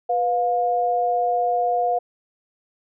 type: tone pair together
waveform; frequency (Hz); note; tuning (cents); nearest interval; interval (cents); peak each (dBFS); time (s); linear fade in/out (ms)
sine; 493.2 / 709; B4 / F5; -2 / +26; tritone; 628; -24 / -19; 0.09-1.99; 10
effects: none